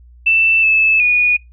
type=tone with pitch steps; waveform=sine; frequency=2660 / 2615 / 2457 Hz; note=E7 / E7 / D#7; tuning=+15 / -15 / -22 cents; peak=-9 dBFS; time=0.26-1.37 s; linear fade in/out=10 ms; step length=370 ms; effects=noise-tail reverb RT60 0.2 s tail -23 dB re dry + added 60 Hz sine -40 dBFS peak until 1.52 s